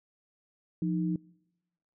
sine tone pair together, 174.61 / 311.1 Hz, F3 / D#4, 0 / 0 cents, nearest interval minor seventh, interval 1000 cents, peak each -28 / -32 dBFS, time 0.82-1.16 s, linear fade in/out 2 ms, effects noise-tail reverb RT60 1.0 s tail -26 dB re dry

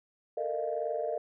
sine tone cluster, 443.6 / 465.8 / 610 / 688 Hz, A4 / A#4 / D#5 / F5, +14 / -1 / -34 / -26 cents, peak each -39 / -35 / -33 / -36 dBFS, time 0.37-1.18 s, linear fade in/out 5 ms, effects tanh soft clip ceiling -20 dBFS

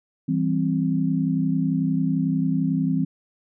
sine chord, C major, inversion first, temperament equal with one note detuned, 164.81 / 196 / 262.8 Hz, E3 / G3 / C4, 0 / 0 / +8 cents, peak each -23 / -26 / -23 dBFS, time 0.28-3.05 s, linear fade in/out 10 ms, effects none

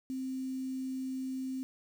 sine tone with quantisation, 261.6 Hz, C4, in tune, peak -34 dBFS, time 0.1-1.63 s, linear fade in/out 0 ms, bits 9, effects none

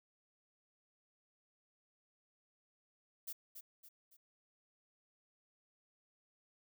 violet noise with echo, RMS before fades -44 dBFS, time 3.27-3.33 s, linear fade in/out 10 ms, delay 280 ms, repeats 3, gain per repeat -7 dB, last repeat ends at 4.17 s, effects none

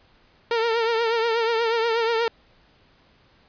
sawtooth tone with vibrato, 458.1 Hz, A#4, 30 cents flat, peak -16 dBFS, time 0.51-2.28 s, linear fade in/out 2 ms, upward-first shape triangle, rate 8.3 Hz, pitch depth 65 cents each way, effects pink hiss -58 dBFS RMS until 3.48 s + resampled to 11025 Hz

